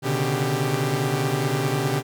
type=tone cluster; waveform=sawtooth; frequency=123.7 / 138.9 / 148.7 / 393.2 Hz; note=B2 / C#3 / D3 / G4; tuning=+3 / +4 / +22 / +5 cents; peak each=-23 dBFS; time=0.02-2.03 s; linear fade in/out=50 ms; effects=none